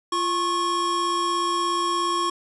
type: tone pair together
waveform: square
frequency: 345.7 / 1094 Hz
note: F4 / C#6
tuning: -18 / -23 cents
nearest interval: octave + minor sixth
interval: 1995 cents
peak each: -29 / -23 dBFS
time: 0.12-2.3 s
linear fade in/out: 5 ms
effects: resampled to 24000 Hz